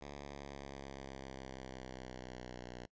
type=exponential sweep; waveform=5% pulse; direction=down; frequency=71.7 to 60.9 Hz; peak=-35 dBFS; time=0.01-2.86 s; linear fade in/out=5 ms; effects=noise-tail reverb RT60 0.1 s tail -24 dB re dry + resampled to 16000 Hz